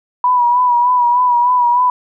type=tone with vibrato; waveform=sine; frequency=978 Hz; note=B5; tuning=17 cents flat; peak=-9 dBFS; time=0.24-1.9 s; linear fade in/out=2 ms; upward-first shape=sine; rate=3.3 Hz; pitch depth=42 cents each way; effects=none